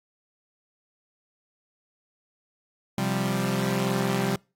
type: chord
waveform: sawtooth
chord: C suspended fourth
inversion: none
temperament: equal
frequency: 130.81 / 174.61 / 196 Hz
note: C3 / F3 / G3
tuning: 0 / 0 / 0 cents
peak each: -25 / -26 / -23 dBFS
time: 2.98-4.36 s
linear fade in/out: 2 ms
effects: noise-tail reverb RT60 0.3 s tail -26 dB re dry + AAC 48 kbps